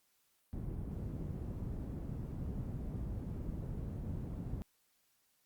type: low-pass noise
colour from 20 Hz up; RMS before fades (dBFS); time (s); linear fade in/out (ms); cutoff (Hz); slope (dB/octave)
white; -41; 0.53-4.62; 0; 150; 12
effects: white hiss -75 dBFS RMS until 5.45 s + Opus 48 kbps